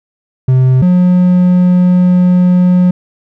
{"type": "tone pair in turn", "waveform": "triangle", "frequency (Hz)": [129.3, 180.13], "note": ["C3", "F#3"], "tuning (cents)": [-20, -46], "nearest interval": "tritone", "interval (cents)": 574, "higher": "second", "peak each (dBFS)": -3, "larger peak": "neither", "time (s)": [[0.48, 0.82], [0.82, 2.91]], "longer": "second", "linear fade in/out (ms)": 5, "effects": []}